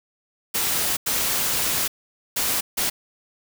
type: noise bursts at uneven times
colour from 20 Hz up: white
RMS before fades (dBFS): -23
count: 4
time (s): 0.54-0.97 / 1.06-1.88 / 2.36-2.61 / 2.77-2.9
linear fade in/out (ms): 10
effects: none